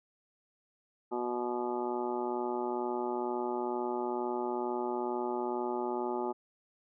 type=harmonic tone; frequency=122.2 Hz; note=B2; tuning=18 cents flat; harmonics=2 / 3 / 4 / 5 / 6 / 7 / 8 / 9 / 10; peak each=-40 / -34 / -46 / -42 / -45 / -37 / -48 / -50 / -45 dBFS; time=1.11-6.33 s; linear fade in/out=20 ms; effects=none

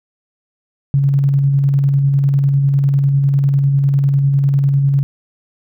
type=tone with tremolo; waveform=sine; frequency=139.1 Hz; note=C#3; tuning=6 cents sharp; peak=-9 dBFS; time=0.94-5.03 s; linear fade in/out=0 ms; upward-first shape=square; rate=10 Hz; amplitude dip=25%; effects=none

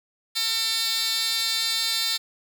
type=tone with high-pass filter; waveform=15% pulse; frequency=450.3 Hz; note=A4; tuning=40 cents sharp; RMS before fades=-25 dBFS; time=0.35-2.18 s; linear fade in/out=20 ms; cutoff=3500 Hz; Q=3; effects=none

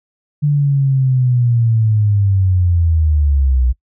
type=linear sweep; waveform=sine; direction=down; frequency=148.1 to 60.1 Hz; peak=-10 dBFS; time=0.42-3.73 s; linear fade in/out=20 ms; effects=noise-tail reverb RT60 0.1 s tail -23 dB re dry

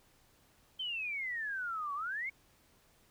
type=exponential two-way sweep; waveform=sine; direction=down then up; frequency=3142 to 1108.7 to 2247 Hz; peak=-35 dBFS; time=0.79-2.3 s; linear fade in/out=10 ms; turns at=1.94 s; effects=pink hiss -67 dBFS RMS until 3.1 s

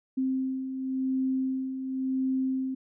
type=beating tone pair; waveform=sine; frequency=261.6 / 262.53 Hz; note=C4 / C4; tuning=0 / +6 cents; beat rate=0.93 Hz; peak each=-35 / -27 dBFS; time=0.17-2.75 s; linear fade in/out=10 ms; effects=none

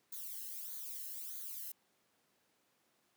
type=noise with flanger; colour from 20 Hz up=violet; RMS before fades=-45 dBFS; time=0.12-1.72 s; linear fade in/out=5 ms; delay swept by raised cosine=0.37 to 0.87 ms; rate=1.6 Hz; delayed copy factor=-0.85; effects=pink hiss -75 dBFS RMS until 3.16 s + high-pass 200 Hz 12 dB/octave

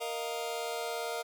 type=chord; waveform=sawtooth; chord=Bb suspended fourth; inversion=none; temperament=just; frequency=466.2 / 621.6 / 699.2 Hz; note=Bb4 / Eb5 / F5; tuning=0 / -2 / +2 cents; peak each=-33 / -36 / -34 dBFS; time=0-1.23 s; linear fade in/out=20 ms; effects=none

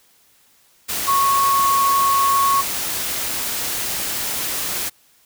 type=tone in noise; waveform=sine; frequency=1103 Hz; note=C#6; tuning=9 cents flat; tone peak=-14 dBFS; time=1.07-2.62 s; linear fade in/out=20 ms; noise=white; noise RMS=-24 dBFS; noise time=0.88-4.9 s; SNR=+7 dB; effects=white hiss -56 dBFS RMS until 5.25 s

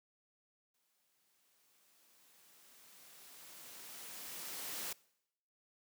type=noise with exponential growth; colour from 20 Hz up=white; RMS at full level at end=-41 dBFS; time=0.74-4.93 s; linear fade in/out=5 ms; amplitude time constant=910 ms; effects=noise-tail reverb RT60 0.8 s tail -23 dB re dry + high-pass 150 Hz 12 dB/octave

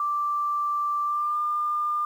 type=tone with pitch glide; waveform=sine; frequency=1174.7 to 1202.2 Hz; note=D6 to D6; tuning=0 to +40 cents; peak=-23 dBFS; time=0-2.05 s; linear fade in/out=2 ms; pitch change=+40 cents; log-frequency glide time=1.04-1.37 s; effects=9-bit

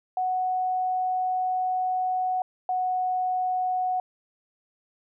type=tone pair in turn; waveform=sine; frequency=740 / 737.3 Hz; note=F#5 / F#5; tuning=0 / -6 cents; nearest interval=unison; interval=6 cents; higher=first; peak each=-23 dBFS; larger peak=neither; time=0.17-2.42 / 2.69-4 s; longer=first; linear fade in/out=2 ms; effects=none

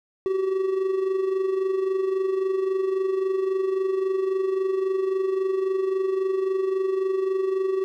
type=tone with amplitude modulation; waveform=triangle; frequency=381.5 Hz; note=G4; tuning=47 cents flat; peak=-17 dBFS; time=0.26-7.84 s; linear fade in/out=0 ms; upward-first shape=sine; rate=23.7 Hz; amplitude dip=55%; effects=none

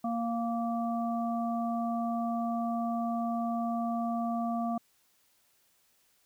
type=harmonic tone; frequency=232.5 Hz; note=A#3; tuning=4 cents flat; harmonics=1 / 3 / 5; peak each=-31 / -33 / -40 dBFS; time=0.04-4.78 s; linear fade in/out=5 ms; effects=white hiss -69 dBFS RMS until 6.25 s

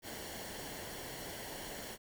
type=noise with comb filter; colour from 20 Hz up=pink; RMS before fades=-45 dBFS; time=0.02-1.98 s; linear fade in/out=50 ms; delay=0.8 ms; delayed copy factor=-0.55; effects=none

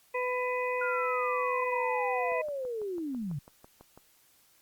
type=harmonic tone; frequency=499.5 Hz; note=B4; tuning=20 cents sharp; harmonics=1 / 2 / 4 / 5; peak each=-31 / -34 / -37 / -38 dBFS; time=0.14-2.42 s; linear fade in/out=10 ms
type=linear sweep; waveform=sine; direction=down; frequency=1442 to 130.81 Hz; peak=-32 dBFS; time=0.81-3.39 s; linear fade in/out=5 ms
type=click train; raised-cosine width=1 ms; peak=-36 dBFS; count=11; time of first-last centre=2.32-3.976 s; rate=6.04 Hz
effects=white hiss -64 dBFS RMS until 4.61 s + Opus 48 kbps

